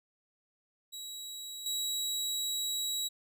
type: tone with level steps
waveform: 25% pulse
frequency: 3878 Hz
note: B7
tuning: 32 cents flat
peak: -37 / -28 dBFS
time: 0.92-3.09 s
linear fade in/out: 20 ms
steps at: 1.66 s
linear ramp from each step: 2 ms
effects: none

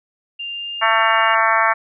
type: tone with pitch glide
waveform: sine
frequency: 2794 to 2813 Hz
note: F7 to F7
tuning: 0 to +12 cents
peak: -25 dBFS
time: 0.39-1.35 s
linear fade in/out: 10 ms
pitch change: +12 cents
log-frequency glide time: 0.5-0.82 s
type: harmonic tone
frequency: 223.7 Hz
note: A3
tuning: 29 cents sharp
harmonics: 3 / 4 / 5 / 6 / 7 / 8 / 9 / 10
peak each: -22 / -20 / -19 / -20 / -23 / -21 / -26 / -24 dBFS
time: 0.81-1.74 s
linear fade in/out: 20 ms
effects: none

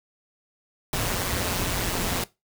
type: noise with amplitude modulation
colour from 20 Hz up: pink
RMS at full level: -24 dBFS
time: 0.93-2.24 s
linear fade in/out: 2 ms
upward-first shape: sine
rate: 181 Hz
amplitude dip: 65%
effects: noise-tail reverb RT60 0.2 s tail -18 dB re dry

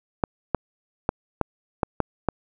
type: clicks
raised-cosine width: 1 ms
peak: -6 dBFS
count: 7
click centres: 0.238 / 0.547 / 1.091 / 1.413 / 1.832 / 2.003 / 2.287 s
effects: none

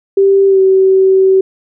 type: tone with pitch glide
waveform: sine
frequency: 392 to 381.5 Hz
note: G4 to G4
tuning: 0 to -47 cents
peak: -5 dBFS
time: 0.17-1.41 s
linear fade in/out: 5 ms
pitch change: -47 cents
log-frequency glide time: 0.47-0.6 s
effects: none

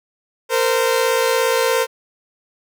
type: tone pair together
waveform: sawtooth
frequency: 459.9 / 517 Hz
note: A#4 / C5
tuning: -23 / -21 cents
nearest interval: major second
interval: 202 cents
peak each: -14 dBFS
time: 0.49-1.87 s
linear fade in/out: 50 ms
effects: none

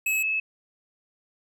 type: tone pair in turn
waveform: square / sine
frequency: 2581 / 2595 Hz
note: E7 / E7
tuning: -37 / -28 cents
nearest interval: unison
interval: 9 cents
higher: second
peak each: -23 dBFS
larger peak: neither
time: 0.06-0.23 / 0.23-0.4 s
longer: neither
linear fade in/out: 5 ms
effects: none

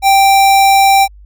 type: tone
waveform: square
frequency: 784 Hz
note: G5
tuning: in tune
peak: -6 dBFS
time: 0.02-1.08 s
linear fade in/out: 50 ms
effects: added 50 Hz sine -35 dBFS peak until 1.25 s

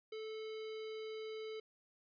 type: tone with notch filter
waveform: square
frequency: 436.8 Hz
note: A4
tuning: 13 cents flat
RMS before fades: -45 dBFS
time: 0.12-1.6 s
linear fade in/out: 5 ms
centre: 1000 Hz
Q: 0.63
effects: resampled to 11025 Hz

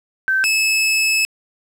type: tone pair in turn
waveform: sine / sawtooth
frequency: 1548 / 2599 Hz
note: G6 / E7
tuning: -22 / -25 cents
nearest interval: major sixth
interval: 897 cents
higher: second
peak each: -14 / -11 dBFS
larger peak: second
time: 0.28-0.44 / 0.44-1.25 s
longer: second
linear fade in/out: 0 ms
effects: low-pass 12000 Hz 12 dB/octave + 8-bit

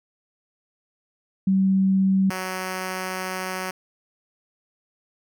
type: tone pair in turn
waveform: sine / 5% pulse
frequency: 191.7 / 186.14 Hz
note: G3 / F#3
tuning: -38 / +11 cents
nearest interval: minor second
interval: 51 cents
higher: first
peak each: -16 dBFS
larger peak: neither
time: 1.47-2.3 / 2.3-3.71 s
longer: second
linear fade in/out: 5 ms
effects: none

